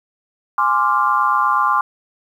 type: chord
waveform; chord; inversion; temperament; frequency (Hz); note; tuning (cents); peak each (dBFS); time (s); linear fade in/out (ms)
sine; D half-diminished seventh; second; equal; 830.6 / 1046.5 / 1174.7 / 1396.9; Ab5 / C6 / D6 / F6; 0 / 0 / 0 / 0; -22 / -17 / -17 / -22; 0.58-1.81; 2
effects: 8-bit